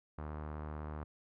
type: tone with low-pass filter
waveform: sawtooth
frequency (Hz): 76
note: D#2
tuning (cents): -40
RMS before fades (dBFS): -43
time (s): 0.18-1.04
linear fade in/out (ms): 5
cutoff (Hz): 1200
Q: 1.9
effects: none